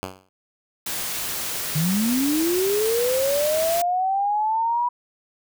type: tone with exponential decay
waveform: 5% pulse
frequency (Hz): 94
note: F#2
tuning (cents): +28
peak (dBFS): -15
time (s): 0.03-0.29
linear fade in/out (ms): 0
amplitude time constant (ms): 56
type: noise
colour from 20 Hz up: white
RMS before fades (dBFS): -28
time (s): 0.86-3.82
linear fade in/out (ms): 5
type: linear sweep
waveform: sine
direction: up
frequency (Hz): 146.83 to 979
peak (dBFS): -19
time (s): 1.75-4.89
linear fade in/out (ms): 10
effects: none